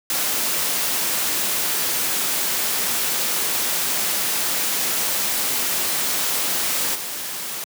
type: noise with level steps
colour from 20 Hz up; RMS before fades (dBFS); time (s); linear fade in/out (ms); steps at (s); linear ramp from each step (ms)
white; -22 / -29; 0.1-7.64; 2; 6.94; 20
effects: high-pass 150 Hz 12 dB/octave